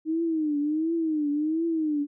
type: tone with vibrato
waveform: sine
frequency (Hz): 311.1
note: D#4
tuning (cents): 0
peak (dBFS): -23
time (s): 0.05-2.07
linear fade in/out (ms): 50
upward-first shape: triangle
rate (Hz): 1.4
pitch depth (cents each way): 140
effects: none